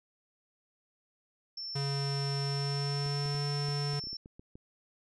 sine tone, 5380 Hz, E8, 34 cents sharp, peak -37 dBFS, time 1.57-4.17 s, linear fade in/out 5 ms
square tone with pitch glide, 140 to 144.1 Hz, C#3 to D3, +18 to -33 cents, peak -32 dBFS, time 1.75-4 s, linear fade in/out 10 ms, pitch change +49 cents, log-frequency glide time 2.42-3.45 s
clicks, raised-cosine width 3 ms, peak -36 dBFS, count 11, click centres 3.062 / 3.258 / 3.349 / 3.686 / 3.934 / 4.039 / 4.071 / 4.13 / 4.259 / 4.395 / 4.555 s
effects resampled to 24000 Hz

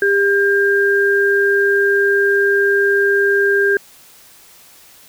sine tone pair together, 400 / 1600 Hz, G4 / G6, +35 / +35 cents, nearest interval 2 octaves, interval 2400 cents, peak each -14 dBFS, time 0.02-3.77 s, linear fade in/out 2 ms, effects white hiss -45 dBFS RMS until 5.08 s

